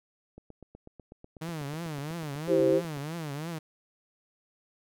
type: click train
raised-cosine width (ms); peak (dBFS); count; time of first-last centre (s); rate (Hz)
2; -33; 22; 0.38-2.973; 8.1
type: tone with vibrato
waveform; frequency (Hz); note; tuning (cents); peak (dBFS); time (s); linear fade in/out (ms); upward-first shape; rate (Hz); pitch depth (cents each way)
sawtooth; 154.3; D#3; -14; -30; 1.41-3.59; 10; triangle; 3; 210
type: chord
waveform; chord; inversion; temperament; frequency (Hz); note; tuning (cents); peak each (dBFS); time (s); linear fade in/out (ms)
sine; C major; first; equal; 329.6 / 392 / 523.3; E4 / G4 / C5; 0 / 0 / 0; -26 / -25 / -24; 2.47-2.82; 50
effects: none